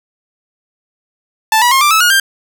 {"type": "tone with pitch steps", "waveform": "sawtooth", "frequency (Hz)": [880, 970.8, 1071, 1181.5, 1303.4, 1437.8, 1586.2], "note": ["A5", "B5", "C6", "D6", "E6", "F6", "G6"], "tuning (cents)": [0, -30, 40, 10, -20, 50, 20], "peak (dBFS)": -4, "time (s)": [1.52, 2.199], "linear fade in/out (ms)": 2, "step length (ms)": 97, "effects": []}